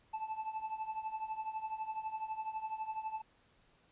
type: tone with tremolo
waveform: triangle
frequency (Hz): 875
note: A5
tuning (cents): -10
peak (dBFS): -32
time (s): 0.13-3.22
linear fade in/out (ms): 10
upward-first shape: triangle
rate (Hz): 12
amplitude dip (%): 85
effects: pink hiss -69 dBFS RMS until 3.91 s + resampled to 8000 Hz